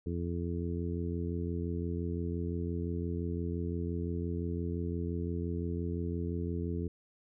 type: harmonic tone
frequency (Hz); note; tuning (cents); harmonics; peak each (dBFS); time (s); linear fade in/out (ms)
85.8; F2; -30; 1 / 2 / 3 / 4 / 5; -35 / -38 / -40 / -41 / -42; 0.06-6.88; 5
effects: none